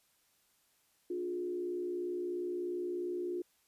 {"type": "tone with frequency modulation", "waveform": "sine", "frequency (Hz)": 355.6, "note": "F4", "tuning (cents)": 31, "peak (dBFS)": -34, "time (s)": [1.1, 3.42], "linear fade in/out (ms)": 5, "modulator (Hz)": 63, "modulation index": 0.57, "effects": ["white hiss -72 dBFS RMS until 3.67 s", "resampled to 32000 Hz"]}